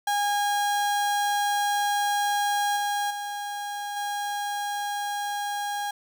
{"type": "tone with level steps", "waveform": "35% pulse", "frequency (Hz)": 818, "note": "G#5", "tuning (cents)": -26, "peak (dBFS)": [-21, -23, -29, -26], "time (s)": [0.07, 5.91], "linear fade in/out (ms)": 5, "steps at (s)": [2.76, 3.1, 3.96], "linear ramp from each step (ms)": 10, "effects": []}